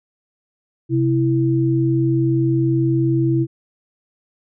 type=tone pair together; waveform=sine; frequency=130.96 / 330 Hz; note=C3 / E4; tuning=+2 / +2 cents; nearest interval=octave + major third; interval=1600 cents; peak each=-17 dBFS; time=0.89-3.47 s; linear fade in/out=50 ms; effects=none